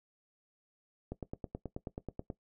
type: click train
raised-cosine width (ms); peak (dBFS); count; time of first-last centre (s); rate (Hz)
2; -25; 12; 1.12-2.302; 9.31
effects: noise-tail reverb RT60 0.1 s tail -17 dB re dry